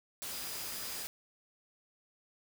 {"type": "tone in noise", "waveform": "sine", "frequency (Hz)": 4924, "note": "D#8", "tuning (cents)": -19, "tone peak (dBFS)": -48, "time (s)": [0.31, 1.03], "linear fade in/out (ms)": 0, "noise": "white", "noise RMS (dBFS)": -41, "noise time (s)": [0.22, 1.07], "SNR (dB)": -10, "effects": []}